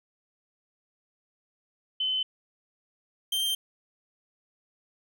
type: tone pair in turn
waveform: sine / 45% pulse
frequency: 3046 / 3153 Hz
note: F#7 / G7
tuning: +50 / +9 cents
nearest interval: minor second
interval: 59 cents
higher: second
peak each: -25 dBFS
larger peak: neither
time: 2-2.23 / 3.32-3.55 s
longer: neither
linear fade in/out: 5 ms
effects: none